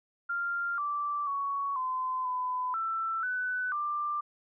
sine tone with pitch steps, 1393 / 1168 / 1117 / 1025 / 1006 / 1333 / 1498 / 1185 Hz, F6 / D6 / C#6 / C6 / B5 / E6 / F#6 / D6, -5 / -10 / +13 / -36 / +32 / +19 / +21 / +15 cents, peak -29 dBFS, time 0.29-4.21 s, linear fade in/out 10 ms, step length 490 ms, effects none

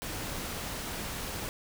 pink noise, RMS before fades -37 dBFS, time 0.02-1.49 s, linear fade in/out 0 ms, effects none

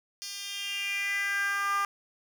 10% pulse tone with high-pass filter sweep, 400 Hz, G4, 35 cents sharp, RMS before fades -31 dBFS, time 0.22-1.85 s, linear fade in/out 0 ms, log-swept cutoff 4400 to 1100 Hz, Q 4.8, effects none

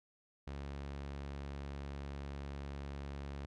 sawtooth tone, 70 Hz, C#2, 18 cents sharp, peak -38 dBFS, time 0.47-3.46 s, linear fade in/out 5 ms, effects low-pass 5000 Hz 12 dB/octave

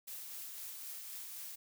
blue noise with tremolo, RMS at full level -45 dBFS, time 0.07-1.56 s, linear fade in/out 10 ms, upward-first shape triangle, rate 3.9 Hz, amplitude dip 30%, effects none

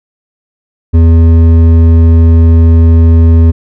sine tone with hard clipping, 82.41 Hz, E2, in tune, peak -3 dBFS, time 0.93-3.52 s, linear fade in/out 20 ms, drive 9 dB, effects none

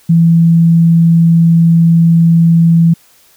sine tone, 166.6 Hz, E3, 19 cents sharp, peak -4 dBFS, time 0.09-2.94 s, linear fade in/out 10 ms, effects white hiss -47 dBFS RMS until 3.36 s

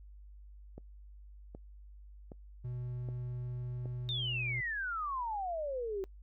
click train, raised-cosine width 2 ms, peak -33 dBFS, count 5, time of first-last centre 0.78-3.857 s, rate 1.3 Hz
triangle tone with pitch glide, 123.47 to 122.69 Hz, B2 to B2, 0 to -11 cents, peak -35 dBFS, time 2.64-4.61 s, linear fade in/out 10 ms, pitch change -11 cents, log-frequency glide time 4.21-4.32 s
sine exponential sweep, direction down, 3700 to 372.5 Hz, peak -34 dBFS, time 4.09-6.04 s, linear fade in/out 0 ms
effects noise-tail reverb RT60 0.1 s tail -24 dB re dry + added 50 Hz sine -50 dBFS peak until 6.22 s

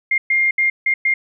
sine tone bursts at uneven times, 2118 Hz, C7, 21 cents sharp, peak -13 dBFS, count 5, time 0.11-0.18 / 0.3-0.51 / 0.58-0.7 / 0.86-0.94 / 1.05-1.14 s, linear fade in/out 5 ms, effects none

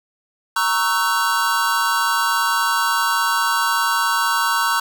square chord, F# dominant seventh, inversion first, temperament equal with one note detuned, 932.3 / 1108.7 / 1318.5 / 1513.7 Hz, A#5 / C#6 / E6 / F#6, 0 / 0 / 0 / +39 cents, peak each -23 dBFS, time 0.56-4.8 s, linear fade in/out 5 ms, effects 8-bit

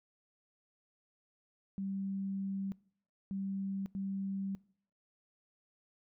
sine tone bursts at uneven times, 194.8 Hz, G3, 11 cents flat, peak -35 dBFS, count 3, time 1.78-2.72 / 3.31-3.86 / 3.95-4.55 s, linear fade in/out 0 ms, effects noise-tail reverb RT60 0.6 s tail -23 dB re dry

